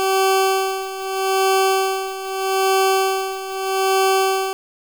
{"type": "tone with tremolo", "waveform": "20% pulse", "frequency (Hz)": 383.6, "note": "G4", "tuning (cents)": -37, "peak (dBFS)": -9, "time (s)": [0, 4.53], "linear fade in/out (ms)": 0, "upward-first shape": "sine", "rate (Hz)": 0.8, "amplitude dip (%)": 75, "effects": ["7-bit"]}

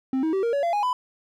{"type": "tone with pitch steps", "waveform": "triangle", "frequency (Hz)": [263.4, 318.7, 385.6, 466.6, 564.6, 683.2, 826.6, 1000.2], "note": ["C4", "D#4", "G4", "A#4", "C#5", "F5", "G#5", "B5"], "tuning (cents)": [12, 42, -28, 2, 32, -38, -8, 22], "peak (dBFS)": -19, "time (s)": [0.13, 0.93], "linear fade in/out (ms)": 2, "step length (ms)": 100, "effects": []}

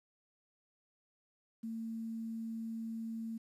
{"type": "tone with quantisation", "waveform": "sine", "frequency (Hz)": 225.8, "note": "A3", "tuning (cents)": 45, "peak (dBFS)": -38, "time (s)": [1.63, 3.38], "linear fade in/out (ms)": 10, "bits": 11, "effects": ["resampled to 32000 Hz"]}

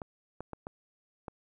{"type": "clicks", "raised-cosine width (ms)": 1, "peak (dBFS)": -25, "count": 5, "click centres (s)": [0.018, 0.406, 0.533, 0.669, 1.282], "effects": ["11-bit"]}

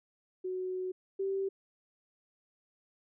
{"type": "tone pair in turn", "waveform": "sine", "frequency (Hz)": [370, 388.6], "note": ["F#4", "G4"], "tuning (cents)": [0, -15], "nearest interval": "minor second", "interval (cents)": 85, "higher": "second", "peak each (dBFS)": [-33, -30], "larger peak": "second", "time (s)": [[0.44, 0.92], [1.19, 1.49]], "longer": "first", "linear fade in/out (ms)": 10, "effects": []}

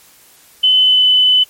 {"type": "tone with pitch glide", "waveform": "sine", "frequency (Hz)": [3030, 3011], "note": ["F#7", "F#7"], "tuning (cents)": [40, 30], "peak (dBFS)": -7, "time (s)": [0.63, 1.44], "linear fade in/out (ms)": 10, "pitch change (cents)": -10, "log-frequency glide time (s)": [0.8, 1.04], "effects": ["white hiss -46 dBFS RMS until 1.49 s", "MP3 64 kbps"]}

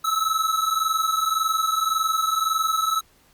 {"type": "tone pair together", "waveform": "square", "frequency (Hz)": [1290.2, 1312], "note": ["E6", "E6"], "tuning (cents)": [-38, -9], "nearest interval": "unison", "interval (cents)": 29, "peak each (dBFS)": -24, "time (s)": [0.04, 3.01], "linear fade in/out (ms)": 10, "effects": ["pink hiss -58 dBFS RMS until 3.33 s", "Opus 48 kbps"]}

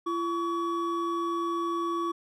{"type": "tone pair together", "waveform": "triangle", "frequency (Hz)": [339.3, 1130.1], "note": ["F4", "C#6"], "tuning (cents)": [-50, 33], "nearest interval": "octave + major sixth", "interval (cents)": 2083, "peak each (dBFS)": -28, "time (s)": [0.06, 2.12], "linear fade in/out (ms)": 10, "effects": []}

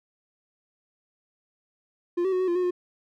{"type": "tone with pitch steps", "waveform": "triangle", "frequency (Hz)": [349.2, 380.9, 367.5, 372.8, 346.5, 363.2, 357.3], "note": ["F4", "G4", "F#4", "F#4", "F4", "F#4", "F4"], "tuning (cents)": [0, -50, -12, 13, -14, -32, 40], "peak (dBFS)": -20, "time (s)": [2.17, 2.709], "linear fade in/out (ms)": 10, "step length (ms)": 77, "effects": []}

